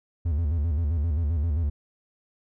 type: tone with vibrato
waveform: triangle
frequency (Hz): 78.5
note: D#2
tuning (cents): +16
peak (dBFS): -20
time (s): 0.25-1.7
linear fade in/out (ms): 10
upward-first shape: square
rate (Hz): 7.6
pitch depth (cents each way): 130
effects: none